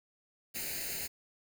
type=noise with comb filter; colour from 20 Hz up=white; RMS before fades=-38 dBFS; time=0.54-1.08 s; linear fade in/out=20 ms; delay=0.44 ms; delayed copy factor=+0.8; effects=none